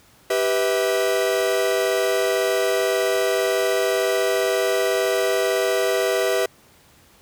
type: chord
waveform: 45% pulse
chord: E minor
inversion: first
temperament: equal with one note detuned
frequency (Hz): 392 / 493.9 / 647.2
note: G4 / B4 / E5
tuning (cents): 0 / 0 / -32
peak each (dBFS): -23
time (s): 0.3-6.46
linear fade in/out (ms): 5
effects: pink hiss -53 dBFS RMS until 7.21 s + high-pass 60 Hz 12 dB/octave